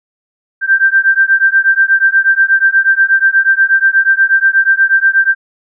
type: beating tone pair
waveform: sine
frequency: 1568 / 1576.3 Hz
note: G6 / G6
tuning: 0 / +9 cents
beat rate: 8.3 Hz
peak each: -10 dBFS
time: 0.61-5.35 s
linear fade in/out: 50 ms
effects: none